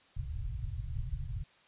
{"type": "low-pass noise", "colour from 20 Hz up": "pink", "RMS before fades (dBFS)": -37, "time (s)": [0.16, 1.44], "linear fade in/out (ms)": 10, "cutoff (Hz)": 140, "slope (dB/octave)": 96, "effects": ["white hiss -63 dBFS RMS until 1.67 s", "resampled to 8000 Hz"]}